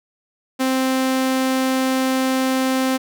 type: tone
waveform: sawtooth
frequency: 261.6 Hz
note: C4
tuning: in tune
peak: -13 dBFS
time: 0.59-2.98 s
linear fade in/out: 20 ms
effects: none